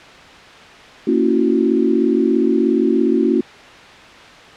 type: chord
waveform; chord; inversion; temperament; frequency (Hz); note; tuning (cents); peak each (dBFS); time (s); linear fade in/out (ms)
sine; F# dominant seventh; first; just; 231.2 / 277.5 / 333 / 370; A#3 / C#4 / E4 / F#4; -14 / +2 / +18 / 0; -18; 1.07-3.41; 5
effects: white hiss -39 dBFS RMS until 4.56 s + low-pass 3000 Hz 12 dB/octave